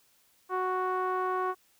sawtooth tone with low-pass filter, 370 Hz, F#4, in tune, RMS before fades -30 dBFS, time 0.49-1.55 s, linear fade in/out 50 ms, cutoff 1200 Hz, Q 4.2, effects white hiss -66 dBFS RMS until 1.79 s

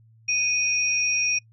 sine tone pair together, 2479 / 5617 Hz, D#7 / F8, -7 / +9 cents, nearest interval octave + major second, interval 1416 cents, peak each -22 / -25 dBFS, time 0.28-1.39 s, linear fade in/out 10 ms, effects noise-tail reverb RT60 0.1 s tail -26 dB re dry + added 112 Hz sine -52 dBFS peak until 1.52 s

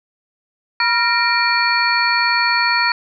sine tone cluster, 962 / 1386 / 1852 / 2367 / 4398 Hz, B5 / F6 / A#6 / D7 / C#8, -46 / -14 / -12 / +13 / -14 cents, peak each -20 dBFS, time 0.8-2.92 s, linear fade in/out 2 ms, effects none

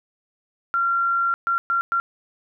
sine tone bursts at uneven times, 1375 Hz, F6, 27 cents flat, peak -18 dBFS, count 4, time 0.74-1.34 / 1.47-1.58 / 1.7-1.81 / 1.92-2 s, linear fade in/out 0 ms, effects none

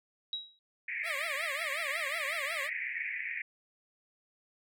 sine tone with exponential decay, 3848 Hz, B7, 46 cents flat, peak -30 dBFS, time 0.33-0.59 s, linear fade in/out 1 ms, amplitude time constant 55 ms
pink band-pass noise, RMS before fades -37 dBFS, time 0.88-3.42 s, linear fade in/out 5 ms, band 1800 to 2400 Hz, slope 96 dB/octave
10% pulse tone with vibrato, 605 Hz, D#5, 49 cents flat, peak -28 dBFS, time 1.03-2.7 s, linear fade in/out 50 ms, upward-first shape triangle, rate 5.5 Hz, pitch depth 230 cents each way
effects none

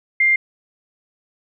sine tone, 2100 Hz, C7, 6 cents sharp, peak -12 dBFS, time 0.2-0.36 s, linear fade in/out 5 ms, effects none

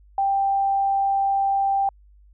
sine tone, 787 Hz, G5, 7 cents sharp, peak -18 dBFS, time 0.18-1.89 s, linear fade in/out 2 ms, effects added 50 Hz sine -49 dBFS peak until 2.33 s

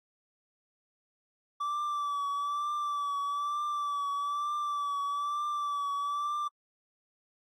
triangle tone with vibrato, 1159 Hz, D6, 23 cents flat, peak -28 dBFS, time 1.6-6.48 s, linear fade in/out 10 ms, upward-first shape triangle, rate 1.1 Hz, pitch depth 43 cents each way, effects AAC 48 kbps

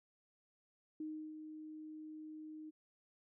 sine tone with ADSR envelope, 310 Hz, D#4, 6 cents flat, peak -40 dBFS, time 1-2.71 s, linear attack 4 ms, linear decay 330 ms, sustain -7 dB, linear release 21 ms, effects none

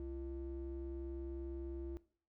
triangle ring-modulated tone, 137.2 Hz, C#3, 17 cents flat, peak -37 dBFS, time 0-1.97 s, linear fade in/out 0 ms, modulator 203 Hz, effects noise-tail reverb RT60 0.5 s tail -18 dB re dry

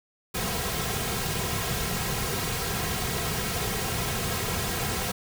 pink noise with comb filter, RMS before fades -29 dBFS, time 0.34-5.12 s, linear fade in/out 10 ms, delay 3.4 ms, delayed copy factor -0.65, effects none

